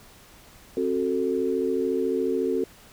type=chord; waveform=sine; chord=F# diminished; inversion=second; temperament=just; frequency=266.4 / 370 / 444 Hz; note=C4 / F#4 / A4; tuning=+31 / 0 / +16 cents; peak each=-28 / -26 / -26 dBFS; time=0.77-2.64 s; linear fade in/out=2 ms; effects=pink hiss -51 dBFS RMS until 2.92 s